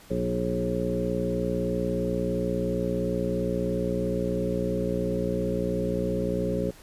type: harmonic tone with a mistuned harmonic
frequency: 60.1 Hz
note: B1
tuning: 46 cents flat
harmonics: 1 / 2 / 3 / 4 / 5 / 6 / 7 / 9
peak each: -36 / -35 / -30 / -35 / -35 / -36 / -31 / -31 dBFS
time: 0.1-6.71 s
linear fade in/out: 10 ms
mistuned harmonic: 4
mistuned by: -21 cents
effects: pink hiss -51 dBFS RMS until 6.82 s + resampled to 32000 Hz